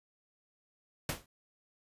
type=noise with exponential decay; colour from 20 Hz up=pink; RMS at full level=-30 dBFS; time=1.09-1.26 s; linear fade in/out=2 ms; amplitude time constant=36 ms; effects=resampled to 32000 Hz